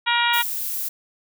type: harmonic tone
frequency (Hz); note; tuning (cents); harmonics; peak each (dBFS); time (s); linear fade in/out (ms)
474; A#4; +29; 2 / 3 / 4 / 5 / 6 / 7 / 8; -22 / -24 / -25 / -26 / -27 / -27 / -28; 0.06-0.43; 20
type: noise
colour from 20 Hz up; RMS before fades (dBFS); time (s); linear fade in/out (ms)
violet; -27; 0.33-0.89; 10
effects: none